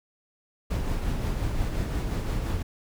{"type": "noise with tremolo", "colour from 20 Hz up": "brown", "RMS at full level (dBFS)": -26, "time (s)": [0.7, 2.63], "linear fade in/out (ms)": 10, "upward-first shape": "triangle", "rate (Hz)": 5.7, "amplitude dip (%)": 40, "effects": []}